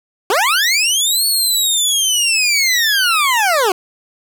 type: linear two-way sweep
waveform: 20% pulse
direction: up then down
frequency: 349.2 to 4435 to 349.2 Hz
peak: -7 dBFS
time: 0.3-3.72 s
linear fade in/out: 2 ms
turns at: 1.26 s
effects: none